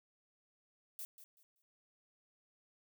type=noise with echo; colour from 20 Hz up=violet; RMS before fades=-45 dBFS; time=0.99-1.05 s; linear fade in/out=0 ms; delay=190 ms; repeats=3; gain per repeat=-12 dB; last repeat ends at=1.62 s; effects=none